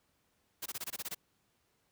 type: noise bursts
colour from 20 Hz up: white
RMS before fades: -39 dBFS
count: 9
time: 0.62-1.148 s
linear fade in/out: 10 ms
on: 40 ms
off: 21 ms
effects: pink hiss -75 dBFS RMS until 1.91 s + high-pass 60 Hz 12 dB/octave